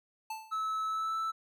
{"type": "tone with exponential decay", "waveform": "square", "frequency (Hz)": 880, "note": "A5", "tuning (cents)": 0, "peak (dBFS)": -35, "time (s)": [0.3, 0.67], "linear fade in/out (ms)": 5, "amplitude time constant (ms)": 79}
{"type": "tone with pitch glide", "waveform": "triangle", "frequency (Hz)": [1300, 1319.7], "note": ["E6", "E6"], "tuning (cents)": [-24, 2], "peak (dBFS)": -29, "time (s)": [0.51, 1.32], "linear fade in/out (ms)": 20, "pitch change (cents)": 26, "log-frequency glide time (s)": [0.86, 1.17]}
{"effects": []}